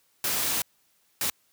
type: noise bursts at uneven times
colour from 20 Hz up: white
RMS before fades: -27 dBFS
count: 2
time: 0.24-0.62 / 1.21-1.3 s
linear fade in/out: 2 ms
effects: white hiss -67 dBFS RMS until 1.52 s + high-pass 60 Hz 12 dB/octave